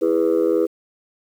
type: chord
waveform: sine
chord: E major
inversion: none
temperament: just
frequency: 329.6 / 412 / 494.4 Hz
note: E4 / G#4 / B4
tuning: 0 / -14 / +2 cents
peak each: -18 dBFS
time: 0.01-0.67 s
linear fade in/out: 20 ms
effects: tanh soft clip ceiling -10 dBFS + 8-bit